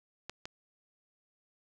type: clicks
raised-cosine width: 0.2 ms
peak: -22 / -23 dBFS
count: 2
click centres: 0.296 / 0.455 s
effects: none